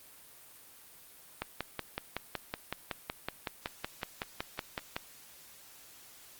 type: click train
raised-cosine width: 0.3 ms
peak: -17 dBFS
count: 20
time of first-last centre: 1.42-4.965 s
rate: 5.36 Hz
effects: white hiss -55 dBFS RMS until 6.39 s + Opus 32 kbps